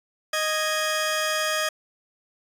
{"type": "tone pair together", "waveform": "15% pulse", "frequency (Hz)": [622.3, 1653.7], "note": ["D#5", "G#6"], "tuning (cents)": [0, -8], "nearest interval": "octave + perfect fourth", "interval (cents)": 1692, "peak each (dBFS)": [-18, -21], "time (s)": [0.33, 1.69], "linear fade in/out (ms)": 5, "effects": ["resampled to 32000 Hz"]}